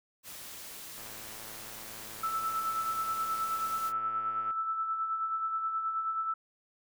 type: noise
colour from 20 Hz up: white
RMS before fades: -45 dBFS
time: 0.23-3.93 s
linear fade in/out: 50 ms
type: click train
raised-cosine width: 0.5 ms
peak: -35 dBFS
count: 389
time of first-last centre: 0.98-4.507 s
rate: 110 Hz
type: tone with tremolo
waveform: sine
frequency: 1318.5 Hz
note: E6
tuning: in tune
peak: -28 dBFS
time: 2.23-6.34 s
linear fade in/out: 5 ms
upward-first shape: sine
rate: 9.4 Hz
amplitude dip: 45%
effects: none